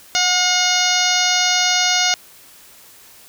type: harmonic tone with a mistuned harmonic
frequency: 720 Hz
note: F#5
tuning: 47 cents flat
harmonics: 1 / 2 / 3 / 4 / 5 / 6 / 7 / 8 / 9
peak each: -23 / -23 / -23 / -23 / -23 / -23 / -23 / -23 / -23 dBFS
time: 0.15-2.14 s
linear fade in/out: 0 ms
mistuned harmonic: 1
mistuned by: +20 cents
effects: white hiss -45 dBFS RMS until 3.28 s